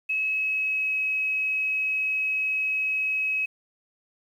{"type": "tone with pitch glide", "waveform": "sine", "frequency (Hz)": [2575, 2557], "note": ["E7", "D#7"], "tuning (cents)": [-41, 47], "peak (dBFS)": -23, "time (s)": [0.09, 3.46], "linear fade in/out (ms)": 10, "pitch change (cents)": -12, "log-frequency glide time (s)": [0.2, 0.97], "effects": ["9-bit"]}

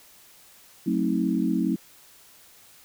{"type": "chord", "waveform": "sine", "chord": "F# diminished seventh", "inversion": "none", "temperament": "just", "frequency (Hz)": [185, 222, 266.4, 319.7], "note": ["F#3", "A3", "C4", "Eb4"], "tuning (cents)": [0, 16, 31, 47], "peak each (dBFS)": -27, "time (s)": [0.86, 1.76], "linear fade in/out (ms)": 10, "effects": ["white hiss -53 dBFS RMS until 2.84 s"]}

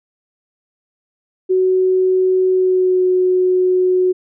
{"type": "tone with pitch glide", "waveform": "sine", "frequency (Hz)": [372.5, 367.4], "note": ["F#4", "F#4"], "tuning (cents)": [12, -12], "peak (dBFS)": -11, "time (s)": [1.49, 4.13], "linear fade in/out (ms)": 20, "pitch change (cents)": -24, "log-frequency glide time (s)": [2.5, 3.05], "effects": []}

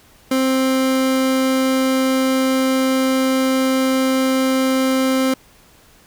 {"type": "tone", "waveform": "30% pulse", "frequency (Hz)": 262.7, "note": "C4", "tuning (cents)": 7, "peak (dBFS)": -12, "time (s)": [0.31, 5.34], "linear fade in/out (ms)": 5, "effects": ["pink hiss -50 dBFS RMS until 6.06 s"]}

